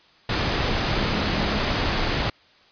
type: tone in noise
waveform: sine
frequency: 207.5 Hz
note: G#3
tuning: 1 cent flat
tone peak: -30 dBFS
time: 0.99-1.6 s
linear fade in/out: 5 ms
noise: pink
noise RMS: -23 dBFS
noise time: 0.29-2.3 s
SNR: -10 dB
effects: white hiss -55 dBFS RMS until 2.71 s + resampled to 11025 Hz